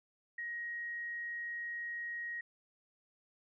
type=tone; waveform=sine; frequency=1886 Hz; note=A#6; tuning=20 cents sharp; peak=-38 dBFS; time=0.38-2.41 s; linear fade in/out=5 ms; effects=none